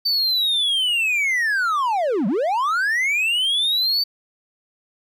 triangle linear two-way sweep, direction down then up, 4600 to 174.61 to 4600 Hz, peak -16 dBFS, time 0.05-4.04 s, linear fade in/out 10 ms, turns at 2.27 s, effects none

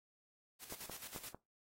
white noise with tremolo, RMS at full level -48 dBFS, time 0.59-1.34 s, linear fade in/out 50 ms, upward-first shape square, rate 9.3 Hz, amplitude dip 65%
clicks, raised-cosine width 1 ms, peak -33 dBFS, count 4, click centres 0.724 / 0.897 / 1.162 / 1.346 s
effects noise-tail reverb RT60 0.2 s tail -20 dB re dry + AAC 48 kbps

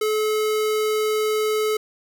square tone, 430 Hz, A4, 40 cents flat, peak -20 dBFS, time 0.01-1.77 s, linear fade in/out 5 ms, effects none

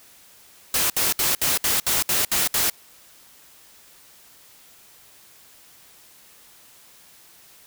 white noise bursts, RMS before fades -21 dBFS, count 9, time 0.74-2.7 s, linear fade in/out 2 ms, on 160 ms, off 65 ms, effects white hiss -51 dBFS RMS until 7.66 s

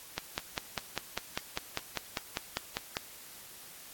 click train, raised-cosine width 0.2 ms, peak -14 dBFS, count 15, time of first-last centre 0.18-2.969 s, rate 5.02 Hz, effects white hiss -50 dBFS RMS until 3.93 s + AAC 64 kbps

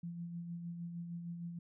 sine tone with tremolo, 171.1 Hz, F3, 35 cents flat, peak -39 dBFS, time 0.03-1.59 s, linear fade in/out 5 ms, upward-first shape sine, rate 6.5 Hz, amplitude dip 40%, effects none

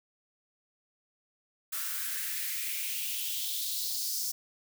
blue noise with high-pass filter sweep, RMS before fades -34 dBFS, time 1.72-4.32 s, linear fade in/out 10 ms, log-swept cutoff 1300 to 5400 Hz, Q 3.3, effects none

